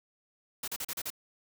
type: noise bursts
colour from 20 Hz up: white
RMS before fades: -36 dBFS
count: 6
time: 0.63-1.103 s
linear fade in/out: 5 ms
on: 48 ms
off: 37 ms
effects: none